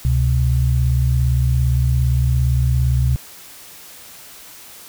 sine tone pair together, 69 / 126.47 Hz, C#2 / B2, -7 / +42 cents, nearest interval minor seventh, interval 1049 cents, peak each -16 dBFS, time 0.05-3.16 s, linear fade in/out 0 ms, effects white hiss -40 dBFS RMS until 4.88 s

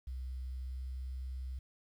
sine tone with pitch glide, 63.9 to 64.31 Hz, C2 to C2, -40 to -29 cents, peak -38 dBFS, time 0.07-1.59 s, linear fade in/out 5 ms, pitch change +11 cents, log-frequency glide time 0.61-0.84 s, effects 11-bit

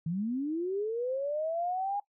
sine linear sweep, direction up, 154.8 to 823 Hz, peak -29 dBFS, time 0.06-2 s, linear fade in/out 5 ms, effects noise-tail reverb RT60 0.1 s tail -19 dB re dry

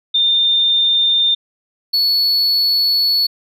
sine / triangle tone pair in turn, 3612 / 4413 Hz, A7 / C#8, +45 / -9 cents, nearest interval minor third, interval 346 cents, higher second, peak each -11 dBFS, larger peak neither, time 0.14-1.35 / 1.93-3.27 s, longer second, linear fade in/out 10 ms, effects none

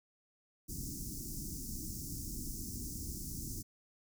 pink band-stop noise, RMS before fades -42 dBFS, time 0.68-3.63 s, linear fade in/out 20 ms, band 330 to 5300 Hz, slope 48 dB/octave, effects none

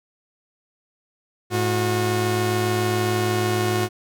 sawtooth tone pair together, 107.4 / 362.5 Hz, A2 / F#4, -41 / -35 cents, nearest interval octave + major sixth, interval 2106 cents, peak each -19 / -18 dBFS, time 1.5-3.89 s, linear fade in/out 50 ms, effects none

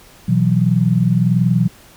sine chord, B suspended fourth, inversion none, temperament equal, 123.47 / 164.81 / 185 Hz, B2 / E3 / F#3, 0 / 0 / 0 cents, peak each -16 dBFS, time 0.28-1.68 s, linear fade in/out 10 ms, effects pink hiss -45 dBFS RMS until 1.96 s

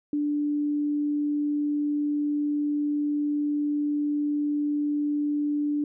sine tone, 293.7 Hz, D4, in tune, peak -23 dBFS, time 0.13-5.84 s, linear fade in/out 2 ms, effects none

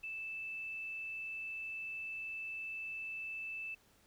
sine tone, 2637 Hz, E7, in tune, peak -40 dBFS, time 0.03-3.75 s, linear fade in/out 10 ms, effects pink hiss -68 dBFS RMS until 4.06 s

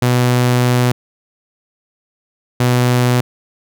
sawtooth tone pair in turn, 123.7 / 123.7 Hz, B2 / B2, +3 / +3 cents, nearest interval unison, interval 0 cents, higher neither, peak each -7 dBFS, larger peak neither, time 0.02-0.92 / 2.6-3.21 s, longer first, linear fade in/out 5 ms, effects none

